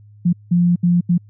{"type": "tone bursts at uneven times", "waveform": "sine", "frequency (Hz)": 174.8, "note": "F3", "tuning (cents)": 2, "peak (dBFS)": -11, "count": 4, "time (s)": [[0.25, 0.33], [0.51, 0.76], [0.83, 1.01], [1.09, 1.18]], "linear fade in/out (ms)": 10, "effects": ["added 104 Hz sine -42 dBFS peak until 1.29 s"]}